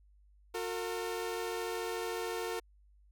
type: tone pair together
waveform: sawtooth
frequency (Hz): 360.8 / 454.6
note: F#4 / A#4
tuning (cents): -44 / -43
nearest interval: major third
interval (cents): 401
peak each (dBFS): -35 / -33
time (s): 0.54-2.6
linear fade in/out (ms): 10
effects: added 50 Hz sine -60 dBFS peak until 3.11 s